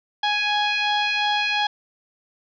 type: tone with frequency modulation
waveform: sine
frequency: 830.6 Hz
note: G#5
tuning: in tune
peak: -19 dBFS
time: 0.23-1.67 s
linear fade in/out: 5 ms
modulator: 832 Hz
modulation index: 3.8
effects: none